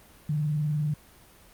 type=tone with vibrato; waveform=sine; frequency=150.2 Hz; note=D3; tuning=39 cents sharp; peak=-24 dBFS; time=0.29-0.94 s; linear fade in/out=5 ms; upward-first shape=sine; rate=20 Hz; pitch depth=80 cents each way; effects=pink hiss -54 dBFS RMS until 1.53 s + Opus 32 kbps